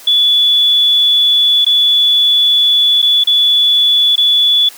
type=tone with dropouts; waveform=sine; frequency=3436 Hz; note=A7; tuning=42 cents flat; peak=-7 dBFS; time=0.07-4.69 s; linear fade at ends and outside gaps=5 ms; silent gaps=1.648-1.664 / 3.019-3.025 / 3.239-3.271 / 4.158-4.178 s; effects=white hiss -36 dBFS RMS until 4.77 s + high-pass 300 Hz 12 dB/octave